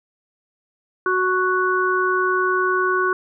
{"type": "harmonic tone", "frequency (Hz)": 370, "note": "F#4", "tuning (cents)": 0, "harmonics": [1, 3, 4], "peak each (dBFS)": [-21, -21, -21], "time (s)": [1.06, 3.13], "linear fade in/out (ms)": 2, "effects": []}